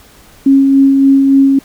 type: tone with tremolo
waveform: sine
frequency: 272.9 Hz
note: C#4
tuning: 27 cents flat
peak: -3 dBFS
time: 0.46-1.59 s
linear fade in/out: 5 ms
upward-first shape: sine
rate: 3.5 Hz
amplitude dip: 30%
effects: pink hiss -42 dBFS RMS until 1.64 s